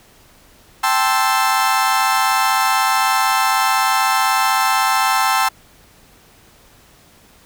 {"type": "chord", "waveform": "35% pulse", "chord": "A minor seventh", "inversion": "third", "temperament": "equal", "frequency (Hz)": [784, 880, 1046.5, 1318.5], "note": ["G5", "A5", "C6", "E6"], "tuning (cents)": [0, 0, 0, 0], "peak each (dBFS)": -18, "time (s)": [0.83, 5.49], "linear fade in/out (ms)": 10, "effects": ["pink hiss -49 dBFS RMS until 7.45 s"]}